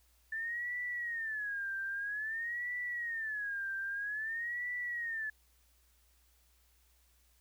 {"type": "tone with vibrato", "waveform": "sine", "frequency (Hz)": 1760, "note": "A6", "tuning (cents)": 0, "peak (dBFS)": -35, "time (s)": [0.32, 5.3], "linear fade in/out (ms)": 5, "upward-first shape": "sine", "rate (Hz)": 0.51, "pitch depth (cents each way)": 190, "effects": ["added 60 Hz sine -68 dBFS peak until 7.4 s", "white hiss -71 dBFS RMS until 7.4 s"]}